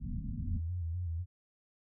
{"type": "low-pass noise", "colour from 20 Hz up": "pink", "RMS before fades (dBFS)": -37, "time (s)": [0, 0.61], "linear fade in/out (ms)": 50, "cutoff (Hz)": 260, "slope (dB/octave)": 96}
{"type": "tone with vibrato", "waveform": "sine", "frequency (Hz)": 85.9, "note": "F2", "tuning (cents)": -28, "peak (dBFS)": -33, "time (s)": [0.44, 1.26], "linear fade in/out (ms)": 50, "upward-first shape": "square", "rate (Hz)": 4, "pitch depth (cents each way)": 70}
{"effects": []}